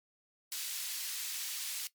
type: high-pass noise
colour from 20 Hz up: pink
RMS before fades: -39 dBFS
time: 0.52-1.87 s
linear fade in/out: 0 ms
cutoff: 3400 Hz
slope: 12 dB/octave
effects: noise-tail reverb RT60 0.1 s tail -17 dB re dry + MP3 96 kbps